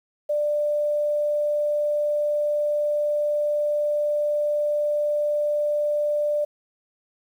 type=tone; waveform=sine; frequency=592 Hz; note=D5; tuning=14 cents sharp; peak=-20 dBFS; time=0.29-6.45 s; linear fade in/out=10 ms; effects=9-bit